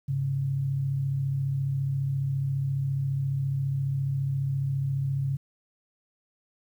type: tone pair together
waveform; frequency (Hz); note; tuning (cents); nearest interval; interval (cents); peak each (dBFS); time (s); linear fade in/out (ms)
sine; 102.8 / 137.38; G#2 / C#3; -17 / -15; perfect fourth; 502; -35 / -25; 0.08-5.37; 10
effects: 10-bit

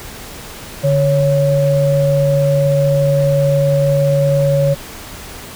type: tone pair together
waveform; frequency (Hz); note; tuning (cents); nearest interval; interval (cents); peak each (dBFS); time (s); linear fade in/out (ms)
sine; 145.3 / 555.3; D3 / C#5; -18 / +3; octave + major seventh; 2321; -13; 0.83-4.75; 20
effects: pink hiss -32 dBFS RMS until 5.55 s

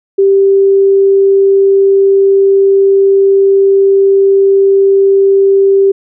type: tone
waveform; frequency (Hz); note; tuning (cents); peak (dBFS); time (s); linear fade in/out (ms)
sine; 392; G4; 0; -4; 0.18-5.92; 10
effects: none

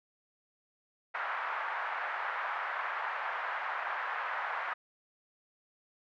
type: band-pass noise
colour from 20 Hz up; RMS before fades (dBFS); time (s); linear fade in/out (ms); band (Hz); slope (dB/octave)
white; -36; 1.14-4.74; 10; 750 to 1700; 24
effects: none

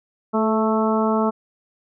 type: harmonic tone with a mistuned harmonic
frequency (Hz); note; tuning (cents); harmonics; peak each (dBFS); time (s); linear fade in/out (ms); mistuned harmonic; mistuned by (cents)
220; A3; 0; 1 / 2 / 3 / 4 / 5 / 6; -20 / -23 / -25 / -26 / -27 / -28; 0.33-1.31; 20; 2; -22
effects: none

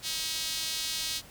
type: tone with high-pass filter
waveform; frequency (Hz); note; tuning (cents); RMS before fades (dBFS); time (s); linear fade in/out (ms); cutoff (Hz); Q
sawtooth; 318.8; D#4; +42; -33; 0.02-1.22; 50; 3900; 1.7
effects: pink hiss -51 dBFS RMS until 1.3 s

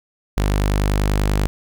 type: tone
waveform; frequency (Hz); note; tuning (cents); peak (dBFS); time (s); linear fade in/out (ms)
sawtooth; 50.2; G1; +42; -12; 0.37-1.47; 0
effects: none

